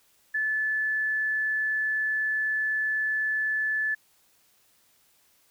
sine tone, 1736 Hz, A6, 24 cents flat, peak -24 dBFS, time 0.34-3.95 s, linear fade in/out 10 ms, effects white hiss -64 dBFS RMS until 5.5 s

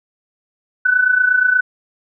sine tone with amplitude modulation, 1499 Hz, F#6, 22 cents sharp, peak -8 dBFS, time 0.85-1.61 s, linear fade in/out 10 ms, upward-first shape sine, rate 28.4 Hz, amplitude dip 70%, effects none

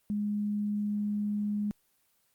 sine tone, 207.4 Hz, G#3, 2 cents flat, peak -28 dBFS, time 0.1-1.71 s, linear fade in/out 0 ms, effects white hiss -71 dBFS RMS until 2.34 s + Opus 24 kbps

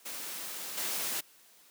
white noise with level steps, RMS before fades -40 / -34 dBFS, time 0.05-1.21 s, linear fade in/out 10 ms, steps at 0.77 s, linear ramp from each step 10 ms, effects white hiss -60 dBFS RMS until 1.7 s + high-pass 200 Hz 12 dB/octave

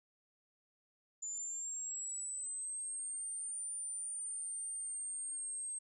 sine linear two-way sweep, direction up then down, 7040 to 9200 to 8370 Hz, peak -39 dBFS, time 1.22-5.79 s, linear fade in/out 10 ms, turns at 3.73 s, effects none

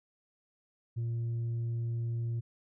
sine tone, 116.54 Hz, A#2, in tune, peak -28 dBFS, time 0.96-2.41 s, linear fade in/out 20 ms, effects tanh soft clip ceiling -30 dBFS

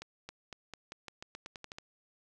accelerating click train, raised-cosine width 0.2 ms, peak -26 dBFS, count 13, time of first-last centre 0.02-1.785 s, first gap 270 ms, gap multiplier 0.88, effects none

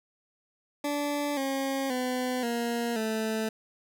20% pulse tone with pitch steps, 290.1 / 270.7 / 252.5 / 235.6 / 219.9 Hz, D4 / C#4 / B3 / A#3 / A3, -21 / -41 / +39 / +19 / -1 cents, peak -23 dBFS, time 0.84-3.49 s, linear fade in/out 5 ms, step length 530 ms, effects none

